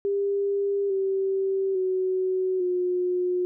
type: tone with pitch steps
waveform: sine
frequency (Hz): 400 / 386.4 / 373.2 / 360.5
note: G4 / G4 / F#4 / F#4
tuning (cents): +35 / -25 / +15 / -45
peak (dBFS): -22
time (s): 0.05-3.45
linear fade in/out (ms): 0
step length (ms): 850
effects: none